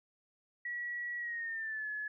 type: tone with pitch glide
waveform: sine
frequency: 1928 to 1707.8 Hz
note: B6 to G#6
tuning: -42 to +48 cents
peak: -36 dBFS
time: 0.65-2.08 s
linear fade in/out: 5 ms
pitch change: -210 cents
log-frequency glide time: 1.18-1.89 s
effects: none